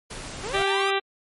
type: noise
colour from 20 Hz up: pink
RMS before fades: -36 dBFS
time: 0.1-0.63 s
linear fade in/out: 10 ms
type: linear sweep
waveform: sawtooth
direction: up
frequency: 363.9 to 1280 Hz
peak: -27 dBFS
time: 0.43-0.91 s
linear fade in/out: 10 ms
type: harmonic tone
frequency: 392 Hz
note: G4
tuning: in tune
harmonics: 1 / 2 / 3 / 4 / 5 / 6 / 7 / 8 / 9 / 10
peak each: -25 / -28 / -30 / -31 / -32 / -33 / -33 / -34 / -35 / -35 dBFS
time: 0.53-1 s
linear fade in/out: 20 ms
effects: MP3 48 kbps